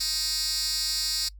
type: tone with high-pass filter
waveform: 10% pulse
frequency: 312.3 Hz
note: D#4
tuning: 7 cents sharp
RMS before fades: -28 dBFS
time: 0-1.29 s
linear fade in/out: 10 ms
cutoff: 4900 Hz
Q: 2.9
effects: noise-tail reverb RT60 0.1 s tail -24 dB re dry + added 50 Hz sine -43 dBFS peak until 1.39 s